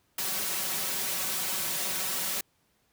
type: noise with comb filter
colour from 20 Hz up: white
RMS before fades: -31 dBFS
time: 0.18-2.41 s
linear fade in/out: 5 ms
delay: 5.3 ms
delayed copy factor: +0.7
effects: pink hiss -70 dBFS RMS until 2.92 s + high-pass 60 Hz 12 dB/octave